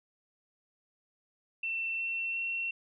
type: tone with pitch steps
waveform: sine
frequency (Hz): 2688 / 2704 / 2719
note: E7 / E7 / F7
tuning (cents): +33 / +43 / -47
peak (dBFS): -31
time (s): 1.63-2.71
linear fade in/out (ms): 5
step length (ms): 360
effects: none